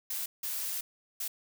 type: noise bursts at uneven times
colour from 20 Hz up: blue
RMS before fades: -35 dBFS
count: 3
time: 0.1-0.26 / 0.43-0.81 / 1.2-1.28 s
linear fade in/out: 5 ms
effects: none